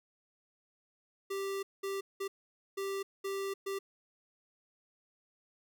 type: tone bursts at uneven times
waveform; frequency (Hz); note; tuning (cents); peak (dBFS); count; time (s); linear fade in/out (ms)
square; 392; G4; 0; -35; 6; 1.3-1.63 / 1.83-2.01 / 2.2-2.28 / 2.77-3.03 / 3.24-3.54 / 3.66-3.79; 10
effects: none